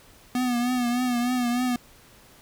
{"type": "tone with vibrato", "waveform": "square", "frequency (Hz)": 245.5, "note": "B3", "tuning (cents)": -10, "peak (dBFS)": -23, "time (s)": [0.35, 1.76], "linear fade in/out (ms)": 2, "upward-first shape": "triangle", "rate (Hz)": 3.3, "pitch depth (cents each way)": 62, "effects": ["pink hiss -53 dBFS RMS until 2.41 s"]}